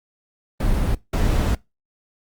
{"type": "noise bursts at uneven times", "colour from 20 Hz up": "brown", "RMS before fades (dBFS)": -19, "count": 2, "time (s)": [[0.6, 0.95], [1.13, 1.55]], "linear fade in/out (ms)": 5, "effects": ["noise-tail reverb RT60 0.2 s tail -22 dB re dry", "Opus 32 kbps"]}